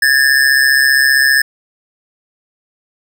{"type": "ring-modulated tone", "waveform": "square", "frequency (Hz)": 1723, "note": "A6", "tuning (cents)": -37, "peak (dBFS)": -6, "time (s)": [0.02, 1.42], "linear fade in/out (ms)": 5, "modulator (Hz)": 67.6, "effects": []}